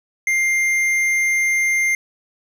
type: tone with tanh clipping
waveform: triangle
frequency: 2100 Hz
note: C7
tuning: 6 cents sharp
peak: -17 dBFS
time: 0.27-1.95 s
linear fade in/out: 2 ms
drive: 14 dB
effects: none